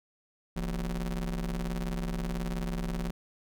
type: ring-modulated tone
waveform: 35% pulse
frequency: 65.8 Hz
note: C2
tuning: 10 cents sharp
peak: -26 dBFS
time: 0.56-3.11 s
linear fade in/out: 5 ms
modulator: 108 Hz
effects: none